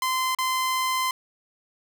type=tone with dropouts; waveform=sawtooth; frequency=1034 Hz; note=C6; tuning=21 cents flat; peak=-19 dBFS; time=0.02-1.11 s; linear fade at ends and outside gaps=2 ms; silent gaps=0.349-0.386 s; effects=none